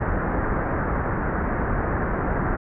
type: low-pass noise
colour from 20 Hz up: pink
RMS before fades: -24 dBFS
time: 0-2.57 s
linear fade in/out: 20 ms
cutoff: 1800 Hz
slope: 48 dB/octave
effects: none